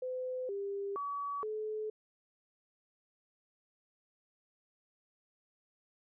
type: tone with pitch steps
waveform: sine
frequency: 509 / 398.9 / 1137 / 430.5 Hz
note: C5 / G4 / C#6 / A4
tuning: -48 / +30 / +44 / -38 cents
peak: -35 dBFS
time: 0.02-1.9 s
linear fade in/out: 5 ms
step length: 470 ms
effects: none